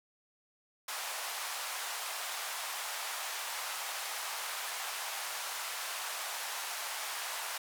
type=band-pass noise; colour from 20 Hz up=pink; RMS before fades=-39 dBFS; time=0.88-7.58 s; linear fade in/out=5 ms; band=730 to 15000 Hz; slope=24 dB/octave; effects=none